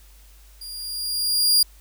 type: tone with level ramp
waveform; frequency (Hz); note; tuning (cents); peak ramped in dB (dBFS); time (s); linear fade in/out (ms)
sawtooth; 4819; D8; +44; -32 to -10; 0.61-1.63; 5
effects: added 50 Hz sine -47 dBFS peak until 1.8 s + white hiss -55 dBFS RMS until 1.8 s